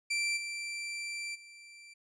sawtooth tone with level steps, 2347 Hz, D7, 2 cents flat, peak -26 / -33 / -47 dBFS, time 0.1-1.94 s, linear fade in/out 10 ms, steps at 0.36 / 1.34 s, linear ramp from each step 20 ms, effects resampled to 22050 Hz

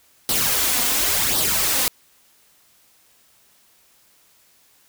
white noise with flanger, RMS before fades -20 dBFS, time 0.29-1.88 s, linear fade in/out 0 ms, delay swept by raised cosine 0.21 to 4.21 ms, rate 0.92 Hz, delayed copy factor +0.6, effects white hiss -57 dBFS RMS until 4.88 s

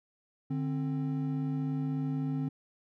triangle tone pair together, 148.6 / 264.8 Hz, D3 / C4, +21 / +21 cents, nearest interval minor seventh, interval 1000 cents, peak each -30 / -31 dBFS, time 0.5-2.49 s, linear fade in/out 10 ms, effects none

